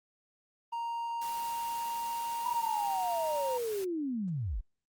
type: tone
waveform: triangle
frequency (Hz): 932.3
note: A#5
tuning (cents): 0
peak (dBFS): -31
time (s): 0.72-3.58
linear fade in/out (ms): 10
type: noise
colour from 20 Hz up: white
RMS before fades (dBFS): -46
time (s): 1.21-3.85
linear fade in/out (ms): 10
type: linear sweep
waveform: sine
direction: down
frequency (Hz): 990 to 32.7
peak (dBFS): -31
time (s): 2.45-4.61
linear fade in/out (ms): 10
effects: Opus 32 kbps